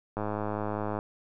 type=click train; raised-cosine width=1 ms; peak=-18 dBFS; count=87; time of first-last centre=0.17-0.989 s; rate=105 Hz; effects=none